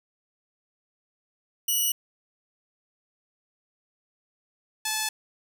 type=tone pair in turn; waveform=5% pulse; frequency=2934 / 867.3 Hz; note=F#7 / A5; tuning=-15 / -25 cents; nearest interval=octave + major sixth; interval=2110 cents; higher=first; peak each=-14 dBFS; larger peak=neither; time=1.68-1.92 / 4.85-5.09 s; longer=neither; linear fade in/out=5 ms; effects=none